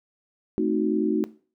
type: chord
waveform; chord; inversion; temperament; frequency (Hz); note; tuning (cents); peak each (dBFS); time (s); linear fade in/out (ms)
sine; A diminished seventh; none; equal; 220 / 261.6 / 311.1 / 370; A3 / C4 / Eb4 / Gb4; 0 / 0 / 0 / 0; -27 / -31 / -25 / -25; 0.58-1.24; 0
effects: noise-tail reverb RT60 0.4 s tail -19 dB re dry